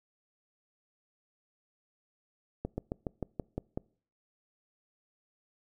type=slowing click train; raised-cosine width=2 ms; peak=-20 dBFS; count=8; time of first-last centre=2.65-3.775 s; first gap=130 ms; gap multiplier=1.07; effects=noise-tail reverb RT60 0.5 s tail -25 dB re dry